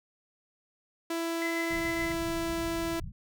sawtooth tone, 332.6 Hz, E4, 16 cents sharp, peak -26 dBFS, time 1.1-3 s, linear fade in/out 5 ms
sine tone with tremolo, 2023 Hz, B6, 41 cents sharp, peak -31 dBFS, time 1.42-2.12 s, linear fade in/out 0 ms, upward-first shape triangle, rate 7.1 Hz, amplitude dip 50%
pink low-pass noise, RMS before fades -41 dBFS, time 1.7-3.12 s, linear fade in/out 10 ms, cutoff 200 Hz, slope 96 dB/octave
effects none

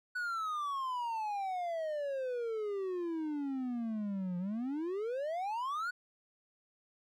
triangle exponential two-way sweep, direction down then up, 1493 to 174.61 to 1493 Hz, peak -32 dBFS, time 0.15-5.91 s, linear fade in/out 10 ms, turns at 4.38 s, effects none

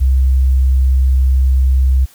sine tone, 65.41 Hz, C2, in tune, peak -8 dBFS, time 0-2.06 s, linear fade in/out 20 ms, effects white hiss -46 dBFS RMS until 2.14 s

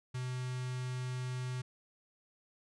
square tone with notch filter, 126.7 Hz, B2, 45 cents sharp, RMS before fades -38 dBFS, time 0.14-1.62 s, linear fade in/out 10 ms, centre 530 Hz, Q 0.75, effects resampled to 22050 Hz

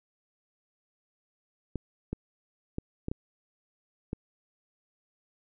clicks, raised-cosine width 3 ms, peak -19 dBFS, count 6, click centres 1.757 / 2.13 / 2.784 / 3.084 / 3.115 / 4.131 s, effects none

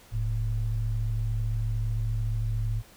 sine tone pair together, 41.2 / 110 Hz, E1 / A2, 0 / 0 cents, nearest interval octave + perfect fourth, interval 1700 cents, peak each -29 / -27 dBFS, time 0.11-2.83 s, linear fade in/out 50 ms, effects pink hiss -54 dBFS RMS until 2.96 s

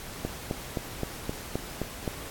click train, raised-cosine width 2 ms, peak -15 dBFS, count 8, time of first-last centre 0.25-2.078 s, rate 3.83 Hz, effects pink hiss -41 dBFS RMS until 2.3 s + AAC 64 kbps

